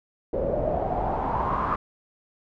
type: noise with low-pass filter sweep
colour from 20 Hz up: pink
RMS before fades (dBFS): -26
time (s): 0.33-1.76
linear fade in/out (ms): 5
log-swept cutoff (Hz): 510 to 1200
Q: 5.9
effects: none